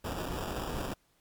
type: noise with sample-and-hold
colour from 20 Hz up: pink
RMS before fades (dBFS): -36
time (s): 0.04-0.94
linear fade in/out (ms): 5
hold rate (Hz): 2100
effects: pink hiss -70 dBFS RMS until 1.2 s + MP3 96 kbps